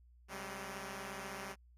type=tone cluster; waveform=5% pulse; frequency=132.2 / 192.2 / 206.5 Hz; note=C3 / G3 / G#3; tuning=+18 / -34 / -10 cents; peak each=-39 / -34 / -37 dBFS; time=0.28-1.56 s; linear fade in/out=50 ms; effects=added 60 Hz sine -60 dBFS peak until 1.77 s + resampled to 32000 Hz